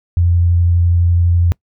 sine tone with vibrato, 86.5 Hz, F2, 16 cents flat, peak -9 dBFS, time 0.17-1.52 s, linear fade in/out 0 ms, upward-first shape sine, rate 12 Hz, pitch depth 12 cents each way, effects noise-tail reverb RT60 0.1 s tail -25 dB re dry

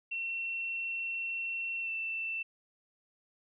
sine tone with pitch glide, 2713 to 2673 Hz, E7 to E7, +49 to +23 cents, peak -33 dBFS, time 0.11-2.43 s, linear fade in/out 10 ms, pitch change -26 cents, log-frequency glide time 1.82-1.9 s, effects none

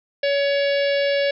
harmonic tone with a mistuned harmonic, 563 Hz, C#5, 27 cents sharp, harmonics 1 / 3 / 4 / 5 / 6 / 7 / 8 / 9, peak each -18 / -28 / -30 / -32 / -34 / -35 / -36 / -37 dBFS, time 0.23-1.31 s, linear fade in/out 5 ms, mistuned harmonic 9, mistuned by +61 cents, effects none

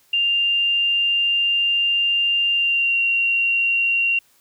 sine tone with pitch glide, 2794 to 2756 Hz, F7 to F7, 0 to -24 cents, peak -16 dBFS, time 0.13-4.19 s, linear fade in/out 5 ms, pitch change -24 cents, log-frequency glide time 2.52-2.98 s, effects white hiss -58 dBFS RMS until 4.4 s

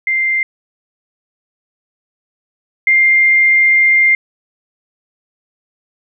sine tone pair in turn, 2093 / 2105 Hz, C7 / C7, 0 / +10 cents, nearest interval unison, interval 10 cents, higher second, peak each -12 / -7 dBFS, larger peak second, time 0.07-0.43 / 2.87-4.15 s, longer second, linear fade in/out 2 ms, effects none

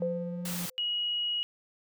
triangle tone with vibrato, 176.8 Hz, F3, 22 cents sharp, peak -32 dBFS, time 0-0.66 s, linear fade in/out 5 ms, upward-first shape triangle, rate 2.6 Hz, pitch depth 8 cents each way
sine tone with exponential decay, 512 Hz, C5, 38 cents flat, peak -26 dBFS, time 0.02-0.85 s, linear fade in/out 1 ms, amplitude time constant 180 ms
white noise, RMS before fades -37 dBFS, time 0.45-0.7 s, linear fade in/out 5 ms
sine tone, 2901 Hz, F#7, 35 cents flat, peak -28 dBFS, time 0.78-1.43 s, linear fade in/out 0 ms
effects none

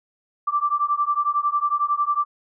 sine beating tone pair, 1167 / 1178 Hz, D6 / D6, -11 / +5 cents, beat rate 11 Hz, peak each -22 / -22 dBFS, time 0.47-2.25 s, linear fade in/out 10 ms, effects none

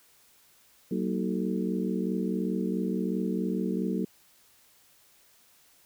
harmonic tone with a mistuned harmonic, 62.9 Hz, B1, 32 cents sharp, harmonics 3 / 4 / 5 / 6 / 7, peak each -30 / -32 / -34 / -36 / -37 dBFS, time 0.91-4.05 s, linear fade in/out 5 ms, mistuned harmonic 4, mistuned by -130 cents, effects white hiss -61 dBFS RMS until 5.85 s

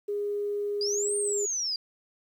sine tone, 410.2 Hz, G#4, 21 cents flat, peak -27 dBFS, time 0.08-1.46 s, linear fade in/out 10 ms
sine linear two-way sweep, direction up then down, 4707 to 8870 to 4707 Hz, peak -27 dBFS, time 0.81-1.76 s, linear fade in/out 2 ms, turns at 1.16 s
effects tanh soft clip ceiling -18 dBFS + 10-bit

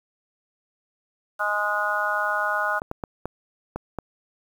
harmonic tone, 207.7 Hz, G#3, in tune, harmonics 3 / 4 / 5 / 6 / 7, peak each -30 / -30 / -31 / -28 / -25 dBFS, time 1.39-2.8 s, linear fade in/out 20 ms
clicks, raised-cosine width 1 ms, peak -15 dBFS, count 6, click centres 2.819 / 2.914 / 3.038 / 3.256 / 3.76 / 3.987 s
effects 8-bit

